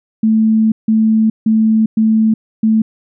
sine tone bursts at uneven times, 220 Hz, A3, in tune, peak -8 dBFS, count 5, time 0.23-0.72 / 0.88-1.3 / 1.46-1.86 / 1.97-2.34 / 2.63-2.82 s, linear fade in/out 5 ms, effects none

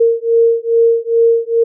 sine beating tone pair, 460.1 / 462.5 Hz, A#4 / A#4, -23 / -14 cents, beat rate 2.4 Hz, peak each -12 dBFS, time 0-1.64 s, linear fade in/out 10 ms, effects none

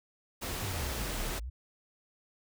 pink noise, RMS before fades -37 dBFS, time 0.41-1.4 s, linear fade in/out 20 ms
sine exponential two-way sweep, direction down then up, 110 to 32.44 to 70.7 Hz, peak -36 dBFS, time 0.62-1.5 s, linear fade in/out 10 ms, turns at 1.26 s
effects none

